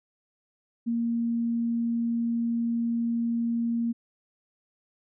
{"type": "tone", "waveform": "sine", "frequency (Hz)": 233.1, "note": "A#3", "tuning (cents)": 0, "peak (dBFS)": -24, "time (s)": [0.86, 3.93], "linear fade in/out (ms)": 20, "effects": []}